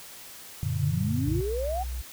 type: chord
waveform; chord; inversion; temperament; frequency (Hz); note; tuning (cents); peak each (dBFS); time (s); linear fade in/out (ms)
sine; Gb augmented; none; just; 92.5 / 115.62 / 144.53; Gb2 / Bb2 / D3; 0 / -14 / -27; -30; 0.63-1.41; 0
type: exponential sweep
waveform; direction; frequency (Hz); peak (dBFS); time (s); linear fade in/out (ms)
sine; up; 130.2 to 785; -28; 0.8-1.84; 20
type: tone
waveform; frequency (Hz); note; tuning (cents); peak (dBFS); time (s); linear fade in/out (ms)
sine; 61.74; B1; 0; -30; 1.26-2.02; 10
effects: white hiss -45 dBFS RMS until 2.12 s